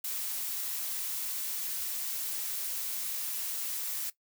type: noise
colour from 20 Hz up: blue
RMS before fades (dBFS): -35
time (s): 0.04-4.1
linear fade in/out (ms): 5
effects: noise-tail reverb RT60 0.1 s tail -17 dB re dry